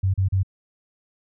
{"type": "tone bursts", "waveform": "sine", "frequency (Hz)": 95.4, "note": "G2", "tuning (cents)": -47, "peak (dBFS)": -17, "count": 3, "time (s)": [0.03, 0.432], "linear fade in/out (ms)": 10, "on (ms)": 110, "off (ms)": 36, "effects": []}